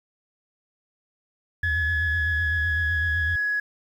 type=tone with vibrato; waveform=sine; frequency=82.41 Hz; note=E2; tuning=in tune; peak=-24 dBFS; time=1.63-3.36 s; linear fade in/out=5 ms; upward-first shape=sine; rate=7.9 Hz; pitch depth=140 cents each way
type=tone with pitch glide; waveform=sine; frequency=1700 to 1677.6 Hz; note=G#6 to G#6; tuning=+40 to +17 cents; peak=-21 dBFS; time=1.63-3.6 s; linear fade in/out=5 ms; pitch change=-23 cents; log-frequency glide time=1.9-2.99 s
effects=tanh soft clip ceiling -17 dBFS + 9-bit